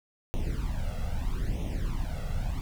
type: noise with flanger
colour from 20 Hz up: brown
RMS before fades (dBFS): -30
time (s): 0.34-2.61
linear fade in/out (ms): 0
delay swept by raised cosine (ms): 0.32 to 1.52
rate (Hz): 0.78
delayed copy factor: +0.85
effects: none